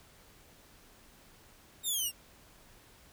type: exponential sweep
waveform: 10% pulse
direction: down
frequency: 3778 to 2724 Hz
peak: -23 dBFS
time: 1.83-2.12 s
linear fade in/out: 50 ms
effects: pink hiss -59 dBFS RMS until 3.12 s